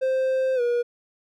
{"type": "tone with pitch glide", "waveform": "triangle", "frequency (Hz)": [523.3, 479.9], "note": ["C5", "B4"], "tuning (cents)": [0, -50], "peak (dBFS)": -18, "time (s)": [0.01, 0.83], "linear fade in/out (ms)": 20, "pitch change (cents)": -150, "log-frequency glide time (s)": [0.55, 0.61], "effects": []}